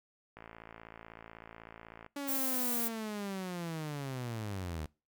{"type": "click train", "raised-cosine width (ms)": 0.5, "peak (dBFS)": -33, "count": 96, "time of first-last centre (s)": [0.37, 2.063], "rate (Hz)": 56.1}
{"type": "linear sweep", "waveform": "sawtooth", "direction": "down", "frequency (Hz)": [286, 73.8], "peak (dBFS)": -33, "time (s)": [2.16, 4.86], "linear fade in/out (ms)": 5}
{"type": "noise", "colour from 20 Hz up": "violet", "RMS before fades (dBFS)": -34, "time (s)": [2.27, 2.89], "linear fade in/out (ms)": 20}
{"effects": ["noise-tail reverb RT60 0.3 s tail -23 dB re dry"]}